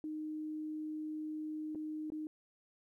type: tone with dropouts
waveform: sine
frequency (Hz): 308.5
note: D#4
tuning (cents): -15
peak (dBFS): -38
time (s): 0.04-2.27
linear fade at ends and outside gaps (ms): 1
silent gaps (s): 1.749-1.755 / 2.102-2.12
effects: 13-bit